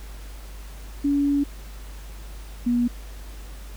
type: tone pair in turn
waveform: sine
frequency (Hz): 284.1 / 241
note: C#4 / B3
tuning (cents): +43 / -42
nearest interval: minor third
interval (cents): 285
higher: first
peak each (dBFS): -18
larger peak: neither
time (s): 1.04-1.44 / 2.66-2.88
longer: first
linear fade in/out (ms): 10
effects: added 50 Hz sine -36 dBFS peak until 3.76 s + pink hiss -47 dBFS RMS until 3.76 s